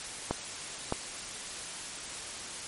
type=clicks; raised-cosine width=1 ms; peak=-14 dBFS; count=2; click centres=0.31 / 0.924 s; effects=white hiss -40 dBFS RMS until 2.67 s + MP3 48 kbps